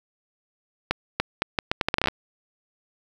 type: accelerating click train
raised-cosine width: 0.3 ms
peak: -5 dBFS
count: 14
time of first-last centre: 0.91-2.084 s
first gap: 290 ms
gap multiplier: 0.76
effects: 7-bit